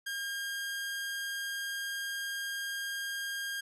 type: tone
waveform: sawtooth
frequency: 1613 Hz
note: G6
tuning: 49 cents sharp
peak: -31 dBFS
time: 0.06-3.61 s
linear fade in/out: 10 ms
effects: resampled to 32000 Hz